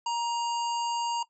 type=harmonic tone; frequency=940 Hz; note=A#5; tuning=14 cents sharp; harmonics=1 / 3 / 5 / 7 / 8; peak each=-27 / -37 / -41 / -44 / -45 dBFS; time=0.06-1.23 s; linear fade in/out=5 ms; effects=noise-tail reverb RT60 0.1 s tail -17 dB re dry